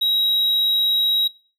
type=tone; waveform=triangle; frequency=3834 Hz; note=A#7; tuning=48 cents sharp; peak=-15 dBFS; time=0.01-1.28 s; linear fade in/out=10 ms; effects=noise-tail reverb RT60 0.4 s tail -22 dB re dry